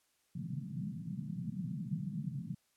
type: band-pass noise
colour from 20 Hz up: pink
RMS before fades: -40 dBFS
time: 0.35-2.55 s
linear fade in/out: 10 ms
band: 130 to 210 Hz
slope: 48 dB/octave
effects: white hiss -75 dBFS RMS until 2.76 s + low-pass 12000 Hz 12 dB/octave